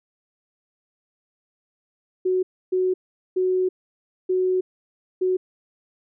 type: tone bursts at uneven times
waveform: sine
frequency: 370 Hz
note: F#4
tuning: in tune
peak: -18 dBFS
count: 5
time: 2.25-2.43 / 2.72-2.94 / 3.36-3.69 / 4.29-4.61 / 5.21-5.37 s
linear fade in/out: 10 ms
effects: none